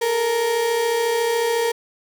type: tone pair together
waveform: 35% pulse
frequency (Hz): 432.2 / 466.2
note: A4 / A#4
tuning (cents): -31 / 0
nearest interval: minor second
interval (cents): 131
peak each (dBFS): -26 / -17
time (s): 0.01-1.72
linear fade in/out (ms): 10
effects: none